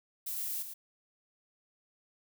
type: noise with echo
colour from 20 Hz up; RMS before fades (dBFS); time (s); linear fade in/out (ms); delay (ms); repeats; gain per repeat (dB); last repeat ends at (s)
violet; -37; 0.26-0.63; 10; 110; 1; -7; 0.74
effects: none